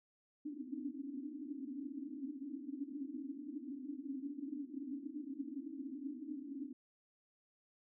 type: band-pass noise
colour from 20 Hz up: pink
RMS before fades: -45 dBFS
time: 0.45-6.73 s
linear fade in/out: 5 ms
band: 260 to 300 Hz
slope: 96 dB/octave
effects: none